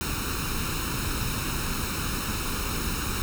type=noise with comb filter; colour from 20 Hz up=pink; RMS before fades=-29 dBFS; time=0.01-3.22 s; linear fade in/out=0 ms; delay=0.75 ms; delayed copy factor=+0.7; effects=none